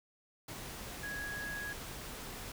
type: tone in noise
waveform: sine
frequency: 1661.2 Hz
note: G#6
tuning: in tune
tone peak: -39 dBFS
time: 1.03-1.73 s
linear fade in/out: 5 ms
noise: pink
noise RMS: -45 dBFS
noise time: 0.48-2.52 s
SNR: +3 dB
effects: none